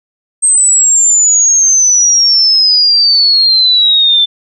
sine exponential sweep, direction down, 8370 to 3520 Hz, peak -5 dBFS, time 0.42-4.26 s, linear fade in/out 20 ms, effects none

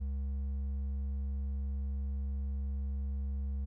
sine tone with hard clipping, 68.5 Hz, C#2, 20 cents flat, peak -34 dBFS, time 0-3.66 s, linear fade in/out 20 ms, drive 4 dB, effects none

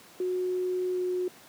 sine tone with pitch glide, 365.5 to 363.2 Hz, F#4 to F#4, -21 to -32 cents, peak -26 dBFS, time 0.2-1.28 s, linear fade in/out 2 ms, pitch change -11 cents, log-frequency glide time 0.92-0.99 s, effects pink hiss -52 dBFS RMS until 1.48 s + high-pass 200 Hz 12 dB/octave

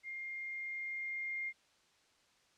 sine tone with level ramp, 2118 Hz, C7, 21 cents sharp, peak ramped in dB -41 to -36 dBFS, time 0.03-1.53 s, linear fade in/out 50 ms, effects white hiss -70 dBFS RMS until 2.57 s + low-pass 6000 Hz 12 dB/octave

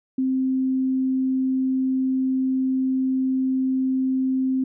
sine tone, 261.6 Hz, C4, in tune, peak -19 dBFS, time 0.18-4.64 s, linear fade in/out 5 ms, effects none

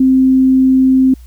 sine tone, 261.7 Hz, C4, in tune, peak -6 dBFS, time 0-1.14 s, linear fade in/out 5 ms, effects added 60 Hz sine -33 dBFS peak until 1.26 s + white hiss -51 dBFS RMS until 1.26 s

